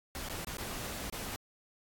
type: noise with dropouts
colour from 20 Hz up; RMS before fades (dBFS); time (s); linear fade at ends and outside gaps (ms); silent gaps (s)
pink; -40; 0.15-1.36; 0; 0.287-0.297 / 0.447-0.471 / 0.57-0.583 / 1.099-1.126
effects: AAC 64 kbps